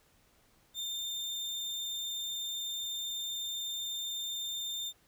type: tone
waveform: 35% pulse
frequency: 3608 Hz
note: A7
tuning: 43 cents sharp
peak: -33 dBFS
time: 0.74-4.93 s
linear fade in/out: 50 ms
effects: pink hiss -67 dBFS RMS until 5.07 s